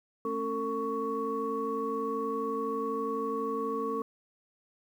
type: tone cluster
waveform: sine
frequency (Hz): 221.2 / 273.3 / 452.1 / 1116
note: A3 / C#4 / A4 / C#6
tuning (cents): +9 / -24 / +47 / +11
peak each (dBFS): -39 / -37 / -32 / -34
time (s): 0.25-4.02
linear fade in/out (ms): 2
effects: tanh soft clip ceiling -19 dBFS + 10-bit